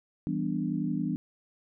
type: chord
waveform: sine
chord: E minor seventh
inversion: none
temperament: equal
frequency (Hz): 164.81 / 196 / 246.9 / 293.7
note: E3 / G3 / B3 / D4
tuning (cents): 0 / 0 / 0 / 0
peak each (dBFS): -33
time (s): 0.27-1.16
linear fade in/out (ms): 0
effects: none